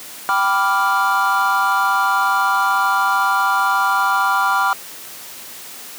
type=chord; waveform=triangle; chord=G dominant seventh; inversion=none; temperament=equal with one note detuned; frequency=780.8 / 987.8 / 1174.7 / 1396.9 Hz; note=G5 / B5 / D6 / F6; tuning=-7 / 0 / 0 / 0 cents; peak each=-19 / -18 / -18 / -17 dBFS; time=0.29-4.73 s; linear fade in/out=0 ms; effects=white hiss -35 dBFS RMS until 5.98 s + high-pass 150 Hz 12 dB/octave